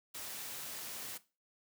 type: noise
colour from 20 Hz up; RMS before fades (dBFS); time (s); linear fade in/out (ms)
white; -44; 0.14-1.18; 10
effects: noise-tail reverb RT60 0.3 s tail -17 dB re dry + high-pass 100 Hz 12 dB/octave